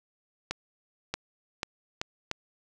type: accelerating click train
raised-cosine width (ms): 0.2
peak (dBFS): -13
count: 5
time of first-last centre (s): 0.51-2.314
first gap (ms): 630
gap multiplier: 0.78
effects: none